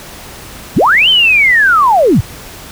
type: linear two-way sweep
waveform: sine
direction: up then down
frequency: 71.8 to 3147 to 71.8 Hz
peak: -5 dBFS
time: 0.76-2.21 s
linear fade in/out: 10 ms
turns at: 1.09 s
effects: pink hiss -31 dBFS RMS until 2.71 s